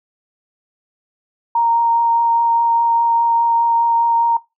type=tone with vibrato; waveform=sine; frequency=930 Hz; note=A#5; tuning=4 cents flat; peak=-12 dBFS; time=1.55-4.37 s; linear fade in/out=5 ms; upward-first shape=triangle; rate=4.9 Hz; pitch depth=10 cents each way; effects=noise-tail reverb RT60 0.2 s tail -18 dB re dry